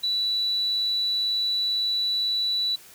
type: tone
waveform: sine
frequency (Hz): 3951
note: B7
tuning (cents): 0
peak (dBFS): -22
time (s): 0.03-2.76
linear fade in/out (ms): 10
effects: white hiss -49 dBFS RMS until 2.94 s